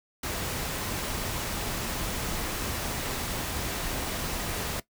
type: noise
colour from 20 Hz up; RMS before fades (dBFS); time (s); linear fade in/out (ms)
pink; -32; 0.23-4.8; 5
effects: noise-tail reverb RT60 0.1 s tail -17 dB re dry